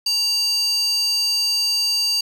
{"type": "tone with high-pass filter", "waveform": "square", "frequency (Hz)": 930, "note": "A#5", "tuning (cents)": -4, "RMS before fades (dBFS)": -20, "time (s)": [0.06, 2.21], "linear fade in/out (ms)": 5, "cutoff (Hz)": 4300, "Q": 8.9, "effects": []}